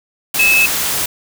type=tone in noise; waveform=sine; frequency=2600 Hz; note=E7; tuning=24 cents flat; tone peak=-9 dBFS; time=0.39-0.66 s; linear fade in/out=5 ms; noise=white; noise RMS=-18 dBFS; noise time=0.34-1.06 s; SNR=+6 dB; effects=none